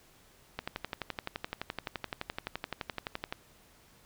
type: click train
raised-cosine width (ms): 0.3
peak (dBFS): -18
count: 33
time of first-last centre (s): 0.59-3.325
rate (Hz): 11.7
effects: pink hiss -61 dBFS RMS until 4.05 s